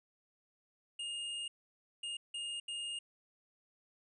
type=tone bursts at uneven times; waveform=square; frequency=2837 Hz; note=F7; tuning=27 cents sharp; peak=-39 dBFS; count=4; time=0.99-1.48 / 2.03-2.17 / 2.34-2.6 / 2.68-2.99 s; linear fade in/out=5 ms; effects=resampled to 24000 Hz